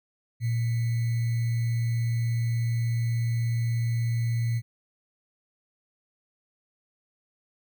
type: tone with sample-and-hold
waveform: sine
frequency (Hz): 116.54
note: A#2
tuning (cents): 0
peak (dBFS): -23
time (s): 0.4-4.62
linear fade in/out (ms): 50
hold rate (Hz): 2100
effects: none